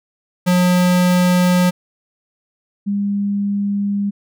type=tone pair in turn; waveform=square / sine; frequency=179.7 / 201.7 Hz; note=F3 / G3; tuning=+50 / +50 cents; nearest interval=major second; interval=200 cents; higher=second; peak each=-12 / -16 dBFS; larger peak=first; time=0.46-1.71 / 2.86-4.11 s; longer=neither; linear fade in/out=20 ms; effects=none